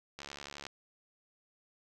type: click train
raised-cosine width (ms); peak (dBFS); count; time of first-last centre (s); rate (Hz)
0.2; -26; 35; 0.19-0.667; 71.3
effects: none